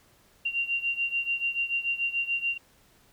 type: beating tone pair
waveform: sine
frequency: 2765 / 2771.9 Hz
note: F7 / F7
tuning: -18 / -14 cents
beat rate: 6.9 Hz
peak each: -28 / -31 dBFS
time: 0.45-2.58 s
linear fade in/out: 10 ms
effects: pink hiss -61 dBFS RMS until 3.12 s